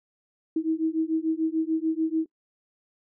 sine beating tone pair, 317.1 / 323.9 Hz, D#4 / E4, +33 / -30 cents, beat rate 6.8 Hz, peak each -26 dBFS, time 0.56-2.26 s, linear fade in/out 5 ms, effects noise-tail reverb RT60 0.1 s tail -24 dB re dry

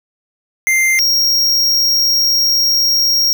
square tone pair in turn, 2093 / 5588 Hz, C7 / F8, 0 / 0 cents, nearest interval octave + perfect fourth, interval 1700 cents, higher second, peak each -11 dBFS, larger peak neither, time 0.67-0.99 / 0.99-3.33 s, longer second, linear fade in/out 0 ms, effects none

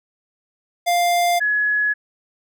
square / sine tone pair in turn, 699 / 1689.6 Hz, F5 / G#6, +1 / +29 cents, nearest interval octave + minor third, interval 1528 cents, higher second, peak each -16 dBFS, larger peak neither, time 0.86-1.4 / 1.4-1.94 s, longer neither, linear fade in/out 20 ms, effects none

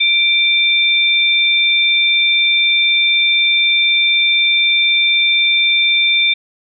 sine tone pair together, 2349 / 3584 Hz, D7 / A7, 0 / +31 cents, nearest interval perfect fifth, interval 731 cents, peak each -13 dBFS, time 0-6.34 s, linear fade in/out 10 ms, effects none

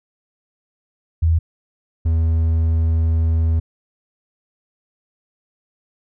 sine / triangle tone pair in turn, 81.8 / 81.28 Hz, E2 / E2, -13 / -24 cents, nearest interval unison, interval 11 cents, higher first, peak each -12 dBFS, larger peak neither, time 1.22-1.39 / 2.05-3.6 s, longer second, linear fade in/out 10 ms, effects none

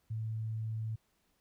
sine tone, 110.6 Hz, A2, 9 cents sharp, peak -34 dBFS, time 0.1-0.96 s, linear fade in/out 10 ms, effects pink hiss -75 dBFS RMS until 1.4 s

